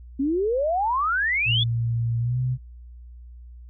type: exponential sweep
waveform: sine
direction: up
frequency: 261.6 to 3541 Hz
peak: -20 dBFS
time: 0.19-1.64 s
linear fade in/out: 10 ms
type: tone with pitch glide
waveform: sine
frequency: 116.54 to 127.09 Hz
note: A#2 to C3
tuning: 0 to -50 cents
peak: -21 dBFS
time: 1.45-2.58 s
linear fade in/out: 50 ms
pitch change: +150 cents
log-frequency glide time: 2.19-2.4 s
effects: added 60 Hz sine -40 dBFS peak until 3.69 s